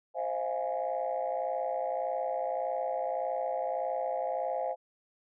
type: chord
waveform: sine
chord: F minor seventh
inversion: second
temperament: equal with one note detuned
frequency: 523.3 / 636.8 / 698.5 / 830.6 Hz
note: C5 / Eb5 / F5 / Ab5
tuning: 0 / +40 / 0 / 0 cents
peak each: -34 / -35 / -34 / -36 dBFS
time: 0.14-4.76 s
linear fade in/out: 50 ms
effects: tanh soft clip ceiling -22 dBFS